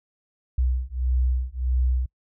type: beating tone pair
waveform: sine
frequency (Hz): 62.3 / 63.9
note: B1 / C2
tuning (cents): +16 / -40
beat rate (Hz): 1.6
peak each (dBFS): -23 / -23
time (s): 0.58-2.06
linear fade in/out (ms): 5
effects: noise-tail reverb RT60 0.1 s tail -25 dB re dry + tanh soft clip ceiling -13 dBFS